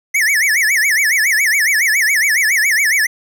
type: tone with vibrato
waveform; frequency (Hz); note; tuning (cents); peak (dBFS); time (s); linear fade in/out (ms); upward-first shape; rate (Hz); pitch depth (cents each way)
square; 1975.5; B6; 0; -12; 0.14-3.07; 10; sine; 7.2; 260
effects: none